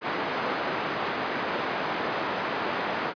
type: low-pass noise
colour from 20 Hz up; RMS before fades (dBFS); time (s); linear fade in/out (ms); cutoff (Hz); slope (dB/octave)
white; -29; 0.01-3.14; 50; 1400; 12
effects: high-pass 200 Hz 12 dB/octave + resampled to 11025 Hz